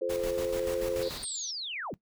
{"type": "chord", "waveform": "sine", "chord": "F major", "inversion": "none", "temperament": "just", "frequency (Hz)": [349.2, 436.5, 523.8], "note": ["F4", "A4", "C5"], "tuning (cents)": [0, -14, 2], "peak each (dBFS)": [-36, -33, -30], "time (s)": [0.01, 1.09], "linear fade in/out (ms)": 10}
{"type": "noise with tremolo", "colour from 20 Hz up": "pink", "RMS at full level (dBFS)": -39, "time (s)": [0.09, 1.25], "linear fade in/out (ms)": 10, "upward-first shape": "square", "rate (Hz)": 6.9, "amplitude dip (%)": 55}
{"type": "band-pass noise", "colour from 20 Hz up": "white", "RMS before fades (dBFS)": -43, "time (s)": [1.01, 1.52], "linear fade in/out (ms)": 20, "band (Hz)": [3500, 4800], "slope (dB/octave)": 96}
{"type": "linear sweep", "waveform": "sine", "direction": "down", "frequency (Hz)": [8870, 98], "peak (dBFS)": -34, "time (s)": [1.23, 1.94], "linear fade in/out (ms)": 0}
{"effects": ["noise-tail reverb RT60 0.1 s tail -17 dB re dry"]}